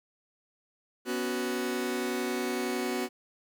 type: chord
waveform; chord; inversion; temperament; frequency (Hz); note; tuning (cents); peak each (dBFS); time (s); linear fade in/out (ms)
sawtooth; B suspended second; none; just; 246.9 / 277.8 / 370.4; B3 / C#4 / F#4; 0 / +4 / +2; -29 / -33 / -28; 1.05-3.09; 50
effects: 10-bit